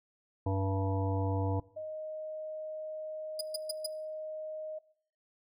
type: harmonic tone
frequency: 96.7 Hz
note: G2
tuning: 23 cents flat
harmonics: 1 / 3 / 5 / 7 / 9 / 10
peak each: -30 / -36 / -38 / -41 / -42 / -43 dBFS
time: 0.46-1.6 s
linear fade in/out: 5 ms
type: tone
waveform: sine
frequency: 622.3 Hz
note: D#5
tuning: in tune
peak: -37 dBFS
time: 1.76-4.79 s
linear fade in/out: 10 ms
type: tone bursts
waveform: 25% pulse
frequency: 4940 Hz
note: D#8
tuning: 13 cents flat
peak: -27 dBFS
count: 4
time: 3.39-3.864 s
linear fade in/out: 5 ms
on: 21 ms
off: 130 ms
effects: noise-tail reverb RT60 0.6 s tail -20 dB re dry